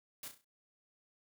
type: noise with echo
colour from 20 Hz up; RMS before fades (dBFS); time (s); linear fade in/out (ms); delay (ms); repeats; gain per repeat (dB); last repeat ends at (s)
white; -45; 0.23-0.28; 2; 33; 5; -7; 0.445
effects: none